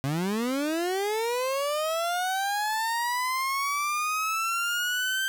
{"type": "linear sweep", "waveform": "30% pulse", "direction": "up", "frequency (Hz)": [130.81, 1568], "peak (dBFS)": -23, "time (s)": [0.04, 5.28], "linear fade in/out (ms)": 0, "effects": ["9-bit"]}